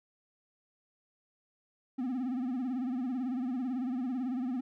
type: tone with vibrato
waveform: triangle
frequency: 253.1 Hz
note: B3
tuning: 43 cents sharp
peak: -29 dBFS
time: 1.98-4.61 s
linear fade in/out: 10 ms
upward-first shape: sine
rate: 18 Hz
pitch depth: 110 cents each way
effects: none